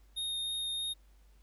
square tone with vibrato, 3699 Hz, A#7, 14 cents flat, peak -34 dBFS, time 0.16-0.94 s, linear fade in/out 20 ms, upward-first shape triangle, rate 3.2 Hz, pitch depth 9 cents each way, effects added 50 Hz sine -58 dBFS peak until 1.42 s + pink hiss -71 dBFS RMS until 1.42 s

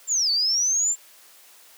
sine linear two-way sweep, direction down then up, 7400 to 4435 to 7400 Hz, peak -19 dBFS, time 0.07-0.96 s, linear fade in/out 50 ms, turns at 0.31 s, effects white hiss -51 dBFS RMS until 1.77 s + high-pass 400 Hz 12 dB/octave

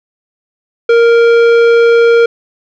sine tone with tanh clipping, 466.2 Hz, A#4, in tune, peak -6 dBFS, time 0.89-2.26 s, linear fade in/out 5 ms, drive 13 dB, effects none

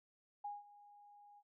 sine tone with ADSR envelope, 821 Hz, G#5, 20 cents flat, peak -40 dBFS, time 0.44-1.43 s, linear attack 9 ms, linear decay 180 ms, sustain -19 dB, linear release 49 ms, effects noise-tail reverb RT60 0.2 s tail -25 dB re dry

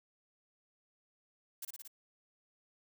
blue noise with echo, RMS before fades -42 dBFS, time 1.62-1.65 s, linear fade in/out 5 ms, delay 57 ms, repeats 4, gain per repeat -2 dB, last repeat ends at 1.878 s, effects none

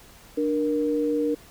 sine tone pair together, 296.3 / 470.3 Hz, D4 / A#4, +15 / +15 cents, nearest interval minor sixth, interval 800 cents, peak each -24 dBFS, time 0.37-1.35 s, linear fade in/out 10 ms, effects pink hiss -50 dBFS RMS until 1.5 s

